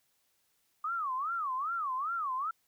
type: tone with vibrato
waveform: sine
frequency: 1188 Hz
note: D6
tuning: 20 cents sharp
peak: -31 dBFS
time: 0.84-2.51 s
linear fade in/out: 5 ms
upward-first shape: sine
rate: 2.5 Hz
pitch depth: 270 cents each way
effects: white hiss -74 dBFS RMS until 2.67 s